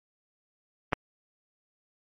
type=clicks; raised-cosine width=0.5 ms; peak=-18 / -8 dBFS; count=2; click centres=0.925 / 0.932 s; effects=MP3 48 kbps